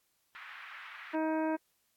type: band-pass noise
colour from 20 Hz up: white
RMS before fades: -48 dBFS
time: 0.35-1.15 s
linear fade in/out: 0 ms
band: 1200 to 2200 Hz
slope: 24 dB/octave
type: harmonic tone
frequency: 315.9 Hz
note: D#4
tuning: 26 cents sharp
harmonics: 1 / 2 / 3 / 4 / 5 / 6 / 7 / 8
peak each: -31 / -35 / -37 / -51 / -43 / -55 / -53 / -53 dBFS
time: 1.13-1.57 s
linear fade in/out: 20 ms
effects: white hiss -75 dBFS RMS until 1.96 s + AAC 64 kbps